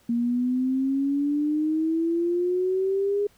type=exponential sweep; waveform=sine; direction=up; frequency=233.4 to 412.4 Hz; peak=-21 dBFS; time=0.09-3.27 s; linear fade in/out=5 ms; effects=pink hiss -60 dBFS RMS until 3.37 s